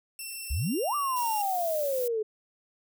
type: tone with pitch glide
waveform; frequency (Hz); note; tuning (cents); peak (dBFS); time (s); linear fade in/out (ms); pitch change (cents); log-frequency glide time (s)
5% pulse; 2693 to 2785; E7 to F7; +36 to -5; -28; 0.19-1.42; 2; +59; 0.57-0.74
type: exponential two-way sweep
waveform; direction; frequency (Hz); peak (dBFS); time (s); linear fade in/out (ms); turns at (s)
sine; up then down; 56.8 to 1191 to 422.1; -26; 0.5-2.23; 10; 0.95
type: noise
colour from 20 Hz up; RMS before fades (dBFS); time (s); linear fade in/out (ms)
violet; -37; 1.16-2.08; 5
effects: none